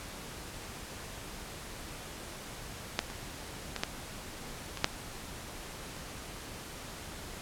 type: clicks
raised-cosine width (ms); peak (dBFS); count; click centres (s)
0.2; -9 / -25 / -17 / -11 / -21 / -6 / -29; 7; 2.991 / 3.101 / 3.763 / 3.835 / 4.773 / 4.844 / 5.966
effects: pink hiss -44 dBFS RMS until 7.41 s + low-pass 12000 Hz 12 dB/octave